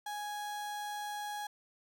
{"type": "tone", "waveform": "35% pulse", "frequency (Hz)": 830.6, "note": "G#5", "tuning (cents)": 0, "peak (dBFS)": -36, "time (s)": [0.06, 1.47], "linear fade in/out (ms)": 5, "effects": []}